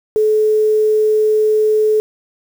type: tone with quantisation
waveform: sine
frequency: 430 Hz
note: A4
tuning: 40 cents flat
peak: -10 dBFS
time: 0.16-2 s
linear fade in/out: 0 ms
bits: 6
effects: none